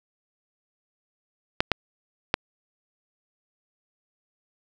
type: clicks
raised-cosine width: 0.3 ms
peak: -3 dBFS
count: 3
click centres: 1.605 / 1.717 / 2.341 s
effects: none